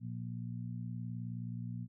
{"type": "harmonic tone", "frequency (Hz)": 59.1, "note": "A#1", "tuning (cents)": 24, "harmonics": [2, 3, 4], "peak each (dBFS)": [-40, -44, -47], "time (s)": [0, 1.88], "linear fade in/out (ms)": 50, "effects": []}